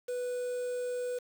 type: tone with quantisation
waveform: triangle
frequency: 493.9 Hz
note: B4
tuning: in tune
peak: -30 dBFS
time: 0.08-1.19 s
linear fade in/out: 10 ms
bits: 8
effects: none